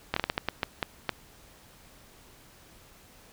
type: slowing click train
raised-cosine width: 0.3 ms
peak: -10 dBFS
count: 10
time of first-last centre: 0.14-1.093 s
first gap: 24 ms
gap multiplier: 1.35
effects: pink hiss -55 dBFS RMS until 3.32 s